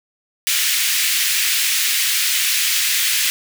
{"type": "high-pass noise", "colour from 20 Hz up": "pink", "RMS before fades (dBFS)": -18, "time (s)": [0.47, 3.3], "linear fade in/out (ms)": 0, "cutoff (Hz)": 2000, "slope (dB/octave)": 24, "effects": []}